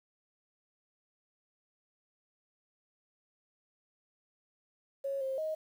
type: tone with pitch steps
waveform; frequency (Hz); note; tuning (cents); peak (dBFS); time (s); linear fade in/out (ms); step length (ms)
sine; 550 / 532 / 627; C#5 / C5 / D#5; -14 / +29 / +13; -32; 5.04-5.55; 10; 170
effects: 10-bit